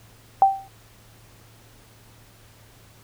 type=tone with exponential decay; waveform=sine; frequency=779 Hz; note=G5; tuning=11 cents flat; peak=-8 dBFS; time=0.42-0.68 s; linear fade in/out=1 ms; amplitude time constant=56 ms; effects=added 111 Hz sine -53 dBFS peak until 3.03 s + pink hiss -53 dBFS RMS until 3.03 s